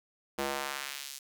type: tone with high-pass filter sweep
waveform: square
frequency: 69.3 Hz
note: C#2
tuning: in tune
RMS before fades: -37 dBFS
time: 0.38-1.19 s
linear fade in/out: 10 ms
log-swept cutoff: 350 to 5700 Hz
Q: 0.85
effects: 9-bit